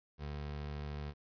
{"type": "tone", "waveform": "25% pulse", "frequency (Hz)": 73.42, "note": "D2", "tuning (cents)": 0, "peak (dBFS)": -36, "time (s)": [0.18, 1.14], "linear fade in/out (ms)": 50, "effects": ["resampled to 11025 Hz", "11-bit"]}